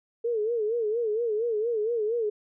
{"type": "tone with vibrato", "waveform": "sine", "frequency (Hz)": 447.8, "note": "A4", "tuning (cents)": 30, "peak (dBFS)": -24, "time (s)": [0.24, 2.3], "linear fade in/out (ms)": 10, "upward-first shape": "sine", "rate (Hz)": 4.3, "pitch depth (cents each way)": 120, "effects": []}